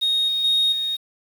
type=tone with level steps; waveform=sine; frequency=3729 Hz; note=A#7; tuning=in tune; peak=-16 / -19 / -14 / -21 dBFS; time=0.01-0.97 s; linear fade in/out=20 ms; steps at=0.28 / 0.44 / 0.72 s; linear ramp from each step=5 ms; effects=tanh soft clip ceiling -14 dBFS + 7-bit